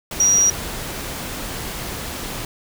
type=tone in noise; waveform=sine; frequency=5750 Hz; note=F8; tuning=50 cents sharp; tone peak=-12 dBFS; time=0.2-0.5 s; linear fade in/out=2 ms; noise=pink; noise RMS=-29 dBFS; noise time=0.11-2.45 s; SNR=+14 dB; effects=none